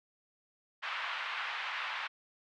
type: band-pass noise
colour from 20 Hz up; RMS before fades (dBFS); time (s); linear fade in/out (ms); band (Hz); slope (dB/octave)
pink; -38; 0.82-2.08; 20; 980 to 3200; 24
effects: none